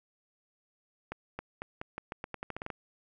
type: accelerating click train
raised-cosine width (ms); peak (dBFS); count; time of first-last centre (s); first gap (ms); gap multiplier
0.5; -22; 14; 1.12-2.702; 270; 0.85
effects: none